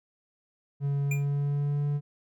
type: tone with pitch glide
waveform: triangle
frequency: 141 to 144.96 Hz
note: C#3 to D3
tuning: +30 to -22 cents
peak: -23 dBFS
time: 0.8-2.01 s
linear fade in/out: 50 ms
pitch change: +48 cents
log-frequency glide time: 1.04-1.85 s
type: tone with exponential decay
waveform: square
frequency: 2400 Hz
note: D7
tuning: 37 cents sharp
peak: -29 dBFS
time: 1.11-1.26 s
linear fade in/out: 5 ms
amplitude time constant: 32 ms
effects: none